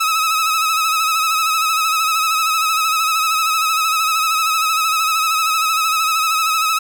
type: tone with vibrato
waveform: sawtooth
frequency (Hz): 1286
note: E6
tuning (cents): -43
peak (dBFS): -11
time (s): 0-6.79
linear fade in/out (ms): 10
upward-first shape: sine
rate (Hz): 13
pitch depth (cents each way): 45
effects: none